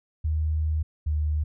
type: tone pair in turn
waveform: sine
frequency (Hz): 77.78 / 75.92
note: D#2 / D#2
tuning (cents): 0 / -42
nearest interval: unison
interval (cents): 42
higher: first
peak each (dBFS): -22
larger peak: neither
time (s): 0.24-0.83 / 1.06-1.44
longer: first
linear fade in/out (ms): 10
effects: none